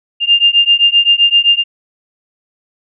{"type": "beating tone pair", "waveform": "sine", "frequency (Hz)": [2800, 2807.7], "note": ["F7", "F7"], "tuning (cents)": [4, 9], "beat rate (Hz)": 7.7, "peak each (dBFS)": -10, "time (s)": [0.2, 1.64], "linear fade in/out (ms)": 50, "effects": []}